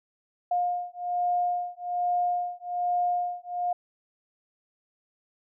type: beating tone pair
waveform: sine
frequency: 710 / 711.2 Hz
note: F5 / F5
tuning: +28 / +31 cents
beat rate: 1.2 Hz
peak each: -28 dBFS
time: 0.51-3.73 s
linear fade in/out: 5 ms
effects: none